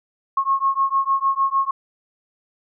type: beating tone pair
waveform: sine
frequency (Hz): 1084 / 1090.6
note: C#6 / C#6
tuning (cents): -39 / -29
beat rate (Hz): 6.6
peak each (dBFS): -20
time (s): 0.37-1.71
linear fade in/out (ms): 5
effects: none